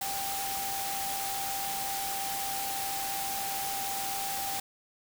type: tone in noise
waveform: sine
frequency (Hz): 787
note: G5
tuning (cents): +7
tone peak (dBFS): -35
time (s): 0.01-4.6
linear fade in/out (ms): 5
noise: white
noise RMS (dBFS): -35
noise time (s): 0.01-4.6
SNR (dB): -3
effects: none